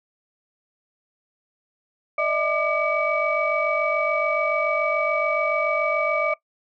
sine tone cluster, 598 / 645 / 1198 / 2280 Hz, D5 / E5 / D6 / C#7, +31 / -38 / +34 / +48 cents, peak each -25 dBFS, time 2.18-6.34 s, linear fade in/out 5 ms, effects noise-tail reverb RT60 0.1 s tail -19 dB re dry + tanh soft clip ceiling -10 dBFS

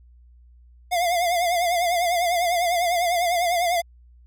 square tone with vibrato, 698.5 Hz, F5, in tune, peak -20 dBFS, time 0.91-3.82 s, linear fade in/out 20 ms, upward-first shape triangle, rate 10 Hz, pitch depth 85 cents each way, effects added 60 Hz sine -48 dBFS peak until 4.26 s

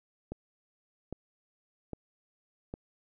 click train, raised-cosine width 2 ms, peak -24 dBFS, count 4, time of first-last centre 0.32-2.739 s, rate 1.24 Hz, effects none

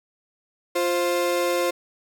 35% pulse tone pair together, 349.2 / 526.2 Hz, F4 / C5, 0 / +10 cents, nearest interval perfect fifth, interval 710 cents, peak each -23 / -21 dBFS, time 0.75-1.71 s, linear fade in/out 10 ms, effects none

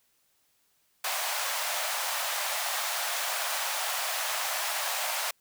pink high-pass noise, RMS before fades -31 dBFS, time 1.04-5.31 s, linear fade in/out 5 ms, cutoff 610 Hz, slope 48 dB/octave, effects white hiss -70 dBFS RMS until 5.4 s

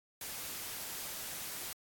white noise, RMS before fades -42 dBFS, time 0.21-1.73 s, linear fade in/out 2 ms, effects AAC 64 kbps

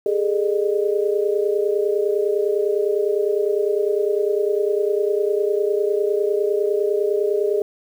sine tone cluster, 405.2 / 435.1 / 608 Hz, G#4 / A4 / D#5, -43 / -19 / -40 cents, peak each -19 / -22 / -26 dBFS, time 0.06-7.62 s, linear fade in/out 2 ms, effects 8-bit

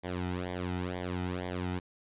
sawtooth tone with flanger, 90.2 Hz, F#2, 44 cents flat, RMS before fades -35 dBFS, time 0.03-1.8 s, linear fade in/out 20 ms, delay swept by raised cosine 0.73 to 1.83 ms, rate 2.1 Hz, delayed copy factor -0.85, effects resampled to 8000 Hz

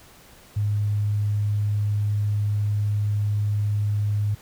sine tone, 103.83 Hz, G#2, in tune, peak -20 dBFS, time 0.56-4.35 s, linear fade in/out 10 ms, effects pink hiss -50 dBFS RMS until 4.41 s

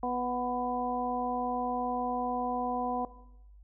harmonic tone with a mistuned harmonic, 246.9 Hz, B3, in tune, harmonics 1 / 2 / 3 / 4, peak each -35 / -36 / -32 / -36 dBFS, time 0.03-3.05 s, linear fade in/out 2 ms, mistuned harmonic 4, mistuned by +16 cents, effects noise-tail reverb RT60 0.9 s tail -17 dB re dry + added 50 Hz sine -51 dBFS peak until 3.63 s

